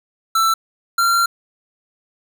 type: tone pair in turn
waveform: square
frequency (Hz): 1332 / 1374.2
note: E6 / F6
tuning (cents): +18 / -28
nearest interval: minor second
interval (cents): 54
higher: second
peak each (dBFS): -14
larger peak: neither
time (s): 0.35-0.54 / 0.98-1.26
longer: second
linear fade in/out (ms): 5
effects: none